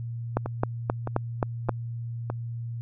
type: two click trains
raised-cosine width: 1 ms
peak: -16 / -9 dBFS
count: 4 / 6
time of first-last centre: 0.46-2.3 / 0.37-1.693 s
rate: 1.63 / 3.78 Hz
effects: added 117 Hz sine -31 dBFS peak until 2.81 s